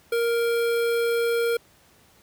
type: tone with notch filter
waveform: square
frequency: 467.2 Hz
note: A#4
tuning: 4 cents sharp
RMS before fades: -23 dBFS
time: 0.12-1.57 s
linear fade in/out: 5 ms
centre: 6400 Hz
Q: 1.2
effects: pink hiss -57 dBFS RMS until 2.22 s + high-pass 60 Hz 12 dB/octave

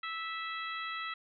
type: harmonic tone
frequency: 656 Hz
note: E5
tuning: 9 cents flat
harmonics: 2 / 3 / 4 / 5 / 6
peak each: -39 / -41 / -45 / -46 / -47 dBFS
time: 0.03-1.14 s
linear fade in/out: 5 ms
effects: none

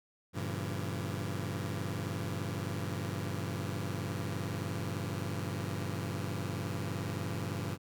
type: chord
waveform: sawtooth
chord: G diminished seventh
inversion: none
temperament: just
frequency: 98 / 117.6 / 141.12 / 169.34 Hz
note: G2 / Bb2 / Db3 / Fb3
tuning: 0 / +16 / +31 / +47 cents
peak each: -34 / -37 / -37 / -37 dBFS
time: 0.33-7.78 s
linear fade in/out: 50 ms
effects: none

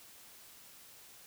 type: silence
effects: white hiss -56 dBFS RMS until 1.26 s

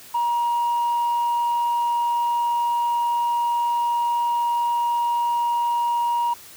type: tone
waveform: sine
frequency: 949 Hz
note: A#5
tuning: 31 cents sharp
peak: -17 dBFS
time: 0.14-6.34 s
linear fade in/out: 10 ms
effects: tanh soft clip ceiling -17 dBFS + white hiss -44 dBFS RMS until 6.56 s

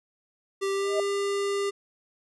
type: tone with pitch glide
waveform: square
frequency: 392 to 400 Hz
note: G4 to G4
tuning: 0 to +35 cents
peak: -26 dBFS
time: 0.61-1.71 s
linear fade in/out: 20 ms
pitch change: +35 cents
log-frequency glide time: 0.72-0.94 s
type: tone with exponential growth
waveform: sine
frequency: 629 Hz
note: D#5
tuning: 19 cents sharp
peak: -21 dBFS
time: 0.8-1 s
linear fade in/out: 2 ms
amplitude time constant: 42 ms
effects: resampled to 24000 Hz

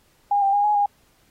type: tone with pitch steps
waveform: sine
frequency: 813 / 789 / 816 / 837 / 815 Hz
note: G#5 / G5 / G#5 / G#5 / G#5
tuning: -37 / +11 / -31 / +13 / -33 cents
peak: -16 dBFS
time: 0.31-0.86 s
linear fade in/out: 5 ms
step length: 110 ms
effects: pink hiss -61 dBFS RMS until 1.3 s + AAC 48 kbps

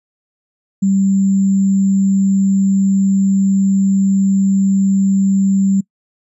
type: tone with sample-and-hold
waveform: sine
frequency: 194.4 Hz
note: G3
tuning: 14 cents flat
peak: -10 dBFS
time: 0.82-5.81 s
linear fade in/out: 10 ms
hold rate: 7350 Hz
effects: noise-tail reverb RT60 0.1 s tail -24 dB re dry + resampled to 24000 Hz

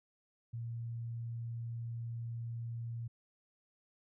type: tone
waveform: sine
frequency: 116.54 Hz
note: A#2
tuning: in tune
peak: -38 dBFS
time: 0.53-3.08 s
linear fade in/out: 10 ms
effects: none

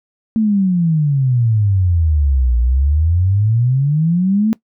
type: exponential two-way sweep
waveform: sine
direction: down then up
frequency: 226 to 58.2 to 226 Hz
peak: -11 dBFS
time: 0.36-4.53 s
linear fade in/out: 0 ms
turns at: 2.58 s
effects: noise-tail reverb RT60 0.1 s tail -20 dB re dry

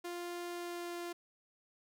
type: tone with pitch glide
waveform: sawtooth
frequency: 349.2 to 346.8 Hz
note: F4 to F4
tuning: 0 to -12 cents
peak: -36 dBFS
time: 0.04-1.13 s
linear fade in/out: 10 ms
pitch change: -12 cents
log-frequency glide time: 0.49-0.97 s
effects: none

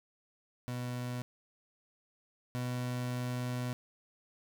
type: tone pair in turn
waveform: 30% pulse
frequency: 123.47 / 124.19 Hz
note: B2 / B2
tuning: 0 / +10 cents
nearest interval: unison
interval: 10 cents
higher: second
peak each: -33 / -31 dBFS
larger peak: second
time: 0.68-1.22 / 2.55-3.73 s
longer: second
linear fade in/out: 0 ms
effects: none

